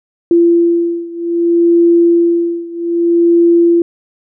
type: beating tone pair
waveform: sine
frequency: 340.6 / 341.23 Hz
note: F4 / F4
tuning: -43 / -40 cents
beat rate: 0.63 Hz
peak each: -10 / -12 dBFS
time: 0.31-3.82 s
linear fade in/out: 2 ms
effects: none